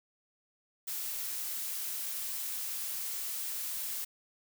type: noise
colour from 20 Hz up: blue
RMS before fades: -37 dBFS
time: 0.87-4.05 s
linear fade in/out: 10 ms
effects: none